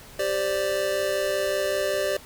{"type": "chord", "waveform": "square", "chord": "G suspended fourth", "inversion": "none", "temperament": "just", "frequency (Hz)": [392, 522.7, 588], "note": ["G4", "C5", "D5"], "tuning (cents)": [0, -2, 2], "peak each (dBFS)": [-30, -31, -26], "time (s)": [0.19, 2.17], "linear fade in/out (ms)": 5, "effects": ["pink hiss -46 dBFS RMS until 2.25 s"]}